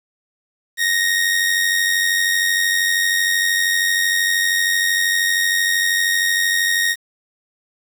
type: tone with amplitude modulation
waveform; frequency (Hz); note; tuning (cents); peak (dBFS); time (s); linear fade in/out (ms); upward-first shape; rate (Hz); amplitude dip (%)
sawtooth; 1864.7; A#6; 0; -10; 0.77-6.96; 50; sine; 92.9; 45
effects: 7-bit